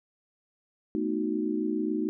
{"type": "chord", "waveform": "sine", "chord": "B dominant seventh", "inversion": "third", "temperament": "equal", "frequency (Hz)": [220, 246.9, 311.1, 370], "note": ["A3", "B3", "D#4", "F#4"], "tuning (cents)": [0, 0, 0, 0], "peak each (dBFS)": [-32, -35, -29, -33], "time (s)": [0.95, 2.09], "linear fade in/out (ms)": 0, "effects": []}